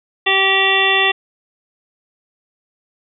harmonic tone with a mistuned harmonic, 386.6 Hz, G4, 24 cents flat, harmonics 1 / 2 / 3 / 5 / 6 / 7 / 8 / 9, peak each -21 / -21 / -23 / -17 / -26 / -17 / -27 / -19 dBFS, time 0.26-1.12 s, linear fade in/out 10 ms, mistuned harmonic 7, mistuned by +17 cents, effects none

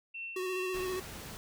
sine tone with tremolo, 2700 Hz, E7, 41 cents sharp, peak -37 dBFS, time 0.14-0.85 s, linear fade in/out 10 ms, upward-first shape triangle, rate 2.7 Hz, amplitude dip 65%
square tone with vibrato, 370 Hz, F#4, in tune, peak -34 dBFS, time 0.36-1 s, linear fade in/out 5 ms, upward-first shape square, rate 15 Hz, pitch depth 21 cents each way
pink noise, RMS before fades -45 dBFS, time 0.74-1.37 s, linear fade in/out 0 ms
effects none

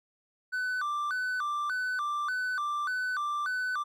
triangle tone with vibrato, 1331 Hz, E6, 16 cents sharp, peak -27 dBFS, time 0.52-3.84 s, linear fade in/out 20 ms, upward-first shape square, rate 1.7 Hz, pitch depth 210 cents each way, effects none

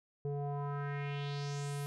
square tone with low-pass filter sweep, 142.9 Hz, D3, 47 cents flat, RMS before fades -38 dBFS, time 0.25-1.86 s, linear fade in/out 0 ms, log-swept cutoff 470 to 12000 Hz, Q 2.9, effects none

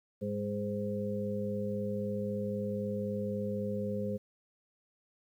harmonic tone with a mistuned harmonic, 103.83 Hz, G#2, in tune, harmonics 1 / 2 / 4 / 5, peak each -40 / -35 / -40 / -37 dBFS, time 0.21-4.18 s, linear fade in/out 20 ms, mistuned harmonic 2, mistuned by -29 cents, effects 11-bit

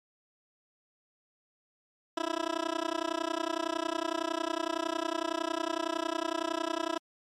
15% pulse tone with amplitude modulation, 329.6 Hz, E4, in tune, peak -20 dBFS, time 2.17-6.98 s, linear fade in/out 5 ms, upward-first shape sine, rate 30.9 Hz, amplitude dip 100%, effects low-pass 6000 Hz 12 dB/octave + MP3 96 kbps

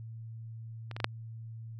clicks, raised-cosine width 0.3 ms, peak -26 / -23 / -19 / -9 dBFS, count 4, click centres 0.913 / 0.965 / 1.002 / 1.044 s, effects added 113 Hz sine -41 dBFS peak until 1.79 s

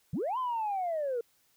sine linear two-way sweep, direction up then down, 116.7 to 1046.5 to 455.3 Hz, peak -28 dBFS, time 0.13-1.21 s, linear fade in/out 5 ms, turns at 0.38 s, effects tanh soft clip ceiling -26 dBFS + white hiss -69 dBFS RMS until 1.56 s

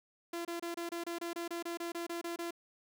sawtooth tone bursts, 340.8 Hz, F4, 42 cents flat, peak -33 dBFS, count 15, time 0.33-2.508 s, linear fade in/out 5 ms, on 120 ms, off 27 ms, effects none

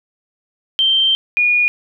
sine tone pair in turn, 3136 / 2444 Hz, G7 / D#7, 0 / -32 cents, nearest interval major third, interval 432 cents, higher first, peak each -11 dBFS, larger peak neither, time 0.79-1.15 / 1.37-1.68 s, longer first, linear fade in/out 0 ms, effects none

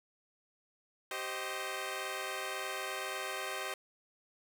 10% pulse chord, C minor, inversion second, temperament equal with one note detuned, 387 / 523.3 / 622.3 Hz, G4 / C5 / Eb5, -22 / 0 / 0 cents, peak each -33 / -33 / -33 dBFS, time 1.11-3.74 s, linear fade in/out 2 ms, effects none

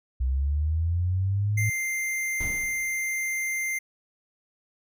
sine linear sweep, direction up, 62.2 to 110.1 Hz, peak -22 dBFS, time 0.2-1.7 s, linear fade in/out 10 ms
square tone, 2093 Hz, C7, in tune, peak -27 dBFS, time 1.57-3.79 s, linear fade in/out 10 ms
brown noise with exponential decay, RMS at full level -31 dBFS, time 2.4-3.09 s, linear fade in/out 5 ms, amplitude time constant 150 ms
effects none

